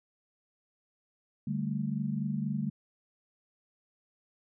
sine chord, D suspended fourth, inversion none, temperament equal, 146.83 / 196 / 220 Hz, D3 / G3 / A3, 0 / 0 / 0 cents, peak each -34 dBFS, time 1.47-2.7 s, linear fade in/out 5 ms, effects none

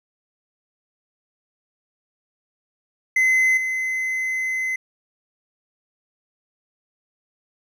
triangle tone with level steps, 2047 Hz, C7, 38 cents flat, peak -13 / -20 dBFS, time 3.16-4.76 s, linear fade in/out 5 ms, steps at 3.57 s, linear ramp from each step 5 ms, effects none

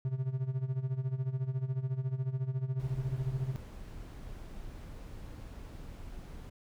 triangle tone with tremolo, 130.81 Hz, C3, in tune, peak -26 dBFS, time 0.05-3.56 s, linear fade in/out 0 ms, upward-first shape sine, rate 14 Hz, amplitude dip 80%
brown noise, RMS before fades -45 dBFS, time 2.79-6.5 s, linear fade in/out 10 ms
effects none

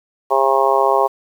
harmonic tone, 135.1 Hz, C#3, 44 cents flat, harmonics 3 / 4 / 5 / 6 / 7 / 8, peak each -19 / -19 / -19 / -19 / -19 / -19 dBFS, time 0.3-1.08 s, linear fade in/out 20 ms, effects 7-bit

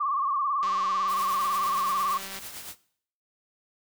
sine tone with vibrato, 1130 Hz, C#6, 33 cents sharp, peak -24 dBFS, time 0-2.18 s, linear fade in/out 10 ms, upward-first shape sine, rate 18 Hz, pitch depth 98 cents each way
click train, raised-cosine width 0.2 ms, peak -23 dBFS, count 342, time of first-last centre 0.63-2.388 s, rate 194 Hz
white noise with tremolo, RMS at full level -38 dBFS, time 1.07-2.76 s, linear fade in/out 50 ms, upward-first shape triangle, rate 8.8 Hz, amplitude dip 55%
effects noise-tail reverb RT60 0.6 s tail -19 dB re dry

